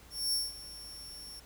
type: tone with ADSR envelope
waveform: sawtooth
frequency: 5460 Hz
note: F8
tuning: 40 cents flat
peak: -25 dBFS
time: 0.1-1.4 s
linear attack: 230 ms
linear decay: 190 ms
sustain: -17 dB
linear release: 9 ms
effects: added 60 Hz sine -57 dBFS peak until 1.45 s + pink hiss -57 dBFS RMS until 1.45 s